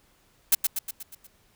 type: noise with echo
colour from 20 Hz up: blue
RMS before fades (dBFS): -18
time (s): 0.52-0.55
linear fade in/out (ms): 5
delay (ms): 120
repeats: 6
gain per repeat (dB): -5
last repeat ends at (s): 1.27
effects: pink hiss -63 dBFS RMS until 1.55 s